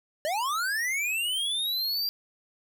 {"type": "linear sweep", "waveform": "square", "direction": "up", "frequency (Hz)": [580, 4776], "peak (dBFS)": -27, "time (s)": [0.25, 2.09], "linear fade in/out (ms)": 0, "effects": []}